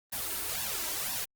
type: noise with flanger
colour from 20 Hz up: white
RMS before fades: -34 dBFS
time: 0.12-1.25 s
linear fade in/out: 10 ms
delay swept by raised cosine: 1.1 to 3.1 ms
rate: 2 Hz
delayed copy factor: +0.85
effects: Opus 24 kbps